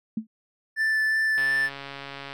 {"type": "tone with exponential decay", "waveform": "sine", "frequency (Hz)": 220, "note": "A3", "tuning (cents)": 0, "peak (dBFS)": -21, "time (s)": [0.17, 0.27], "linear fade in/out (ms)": 5, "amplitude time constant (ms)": 21}
{"type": "tone with vibrato", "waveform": "triangle", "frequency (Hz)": 1760, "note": "A6", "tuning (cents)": 0, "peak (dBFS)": -19, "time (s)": [0.76, 1.7], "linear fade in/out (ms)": 50, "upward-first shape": "sine", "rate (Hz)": 2.8, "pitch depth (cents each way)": 8}
{"type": "click train", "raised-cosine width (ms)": 0.3, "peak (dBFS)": -21, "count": 133, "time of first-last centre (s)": [1.38, 2.33], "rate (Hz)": 139}
{"effects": []}